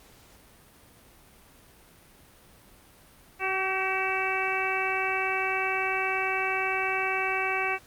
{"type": "harmonic tone with a mistuned harmonic", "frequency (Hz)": 380, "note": "F#4", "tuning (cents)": 46, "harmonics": [1, 2, 3, 4, 5, 6, 7], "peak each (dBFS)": [-34, -32, -34, -34, -37, -31, -32], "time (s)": [3.39, 7.79], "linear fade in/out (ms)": 50, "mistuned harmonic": 4, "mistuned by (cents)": 25, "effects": ["pink hiss -55 dBFS RMS until 7.86 s", "Opus 48 kbps"]}